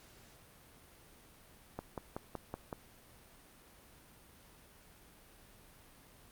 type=click train; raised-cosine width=1 ms; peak=-25 dBFS; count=6; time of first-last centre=1.79-2.728 s; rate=5.33 Hz; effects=pink hiss -60 dBFS RMS until 6.31 s + Opus 48 kbps